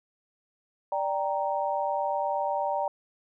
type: chord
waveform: sine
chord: G minor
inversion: second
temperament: equal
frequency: 587.3 / 784 / 932.3 Hz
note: D5 / G5 / Bb5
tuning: 0 / 0 / 0 cents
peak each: -30 dBFS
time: 0.92-2.88 s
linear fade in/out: 2 ms
effects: none